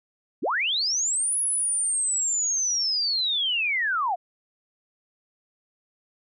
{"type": "linear two-way sweep", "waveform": "sine", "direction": "up then down", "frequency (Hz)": [152.2, 10548, 659], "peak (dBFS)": -22, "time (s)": [0.42, 4.16], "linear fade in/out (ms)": 20, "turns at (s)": 1.39, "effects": []}